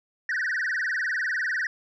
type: tone with vibrato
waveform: sine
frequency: 1696 Hz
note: G#6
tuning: 36 cents sharp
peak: -22 dBFS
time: 0.29-1.67 s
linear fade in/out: 2 ms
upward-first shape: sine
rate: 20 Hz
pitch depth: 230 cents each way
effects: tanh soft clip ceiling -23 dBFS